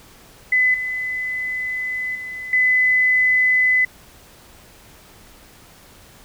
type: tone with level steps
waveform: sine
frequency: 2012 Hz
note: B6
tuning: 32 cents sharp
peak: -13 / -22 / -28 / -13 dBFS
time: 0.52-3.85 s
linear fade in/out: 5 ms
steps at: 0.74 / 2.15 / 2.53 s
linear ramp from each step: 2 ms
effects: pink hiss -47 dBFS RMS until 6.24 s